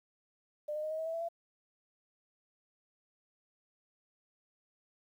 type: tone with pitch steps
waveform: sine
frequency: 599 / 609.5 / 620.1 / 631 / 642 / 653.2 / 664.6 / 676.2 Hz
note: D5 / D#5 / D#5 / D#5 / E5 / E5 / E5 / E5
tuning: +34 / -36 / -6 / +24 / -46 / -16 / +14 / +44 cents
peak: -34 dBFS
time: 0.68-1.288 s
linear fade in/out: 10 ms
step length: 76 ms
effects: 11-bit